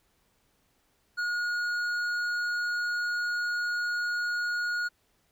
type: tone with hard clipping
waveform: sine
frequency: 1441 Hz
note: F#6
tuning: 46 cents flat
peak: -29 dBFS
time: 1.17-4.89 s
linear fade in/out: 20 ms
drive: 7 dB
effects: pink hiss -70 dBFS RMS until 5.31 s